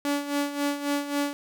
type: tone with tremolo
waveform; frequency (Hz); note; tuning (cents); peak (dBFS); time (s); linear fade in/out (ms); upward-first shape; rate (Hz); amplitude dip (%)
sawtooth; 286.6; D4; -42; -19; 0.05-1.33; 0; sine; 3.7; 70
effects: none